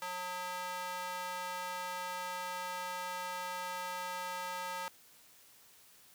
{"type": "tone with high-pass filter", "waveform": "square", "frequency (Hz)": 180.9, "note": "F#3", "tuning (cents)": -39, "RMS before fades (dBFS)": -40, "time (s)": [0.02, 4.88], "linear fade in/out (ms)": 0, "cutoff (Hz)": 920, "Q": 1.8, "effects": ["white hiss -61 dBFS RMS until 6.14 s", "high-pass 60 Hz 12 dB/octave"]}